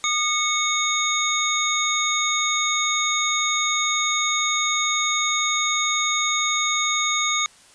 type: tone cluster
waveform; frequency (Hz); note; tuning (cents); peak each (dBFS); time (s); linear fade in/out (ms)
sine; 1219 / 2201 / 3686 / 6630; D#6 / C#7 / A#7 / G#8; -36 / -13 / -20 / -4; -25; 0.04-7.46; 0
effects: white hiss -51 dBFS RMS until 7.74 s + resampled to 22050 Hz